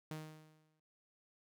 sawtooth tone with exponential decay, 155.7 Hz, D#3, 2 cents sharp, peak -37 dBFS, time 0.11-0.8 s, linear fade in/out 2 ms, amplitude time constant 150 ms, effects none

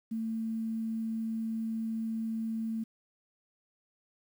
sine tone with quantisation, 223.8 Hz, A3, 30 cents sharp, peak -31 dBFS, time 0.11-2.84 s, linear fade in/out 10 ms, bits 10, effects none

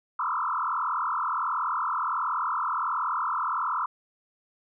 sine tone with frequency modulation, 1173 Hz, D6, 2 cents flat, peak -25 dBFS, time 0.19-3.86 s, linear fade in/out 5 ms, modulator 41.4 Hz, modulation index 4.9, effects none

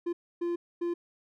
triangle tone bursts at uneven times, 345.2 Hz, F4, 20 cents flat, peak -26 dBFS, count 3, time 0.06-0.13 / 0.41-0.56 / 0.81-0.94 s, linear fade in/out 10 ms, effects none

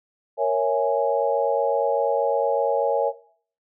sine chord, A# half-diminished seventh, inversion none, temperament equal, 466.2 / 554.4 / 659.3 / 830.6 Hz, A#4 / C#5 / E5 / G#5, 0 / 0 / 0 / 0 cents, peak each -24 / -22 / -25 / -25 dBFS, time 0.37-3.13 s, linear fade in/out 50 ms, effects noise-tail reverb RT60 0.5 s tail -17 dB re dry

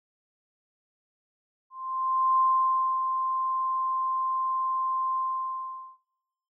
sine tone with ADSR envelope, 1046.5 Hz, C6, in tune, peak -19 dBFS, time 1.7-5.98 s, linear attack 690 ms, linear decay 610 ms, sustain -6 dB, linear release 810 ms, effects noise-tail reverb RT60 0.8 s tail -17 dB re dry

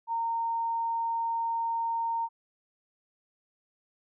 sine tone, 920 Hz, A#5, 23 cents flat, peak -27 dBFS, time 0.07-2.29 s, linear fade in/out 50 ms, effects none

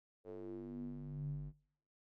square tone with band-pass filter sweep, 49.08 Hz, G1, 3 cents sharp, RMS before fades -45 dBFS, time 0.24-1.53 s, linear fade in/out 50 ms, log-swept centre 470 to 110 Hz, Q 4.9, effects noise-tail reverb RT60 0.6 s tail -21 dB re dry

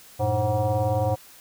sine tone with frequency modulation, 323.1 Hz, E4, 35 cents flat, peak -20 dBFS, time 0.19-1.16 s, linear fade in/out 20 ms, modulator 209 Hz, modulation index 2.3, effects white hiss -49 dBFS RMS until 1.4 s

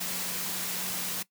sine tone in noise, 182.2 Hz, F#3, 26 cents flat, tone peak -44 dBFS, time 0-1.23 s, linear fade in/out 10 ms, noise white, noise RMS -33 dBFS, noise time 0-1.23 s, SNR -14 dB, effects noise-tail reverb RT60 0.1 s tail -19 dB re dry + high-pass 100 Hz 12 dB/octave

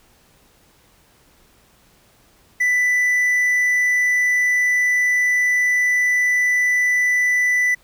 triangle tone, 1985 Hz, B6, 8 cents sharp, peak -13 dBFS, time 2.6-7.75 s, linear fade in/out 10 ms, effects pink hiss -55 dBFS RMS until 7.83 s

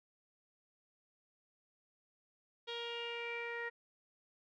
sawtooth tone with low-pass filter sweep, 470 Hz, A#4, 14 cents sharp, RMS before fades -42 dBFS, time 2.67-3.7 s, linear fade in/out 20 ms, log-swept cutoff 3500 to 1900 Hz, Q 6.7, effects none

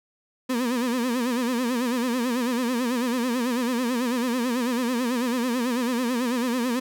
35% pulse tone with vibrato, 244.6 Hz, B3, 16 cents flat, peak -21 dBFS, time 0.49-6.8 s, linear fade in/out 10 ms, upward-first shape sine, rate 9.1 Hz, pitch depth 110 cents each way, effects none

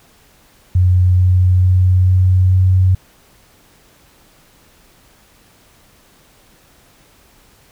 sine tone with pitch steps, 90.8 / 91.33 / 91.86 / 92.39 / 92.92 Hz, F#2 / F#2 / F#2 / F#2 / F#2, -32 / -22 / -12 / -2 / +8 cents, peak -8 dBFS, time 0.75-2.95 s, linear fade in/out 5 ms, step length 440 ms, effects pink hiss -50 dBFS RMS until 7.71 s

